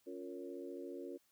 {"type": "harmonic tone with a mistuned harmonic", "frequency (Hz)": 92.8, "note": "F#2", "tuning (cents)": 6, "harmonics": [3, 4, 5, 6], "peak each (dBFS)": [-49, -47, -50, -53], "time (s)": [0.06, 1.18], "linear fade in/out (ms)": 20, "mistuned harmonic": 4, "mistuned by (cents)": -87, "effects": ["white hiss -75 dBFS RMS until 1.31 s", "high-pass 60 Hz 12 dB/octave"]}